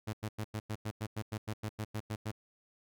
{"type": "tone bursts", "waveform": "sawtooth", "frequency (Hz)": 107.8, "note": "A2", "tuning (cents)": -35, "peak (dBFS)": -31, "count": 15, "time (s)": [0.07, 2.316], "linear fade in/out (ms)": 10, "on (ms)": 62, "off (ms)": 94, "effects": []}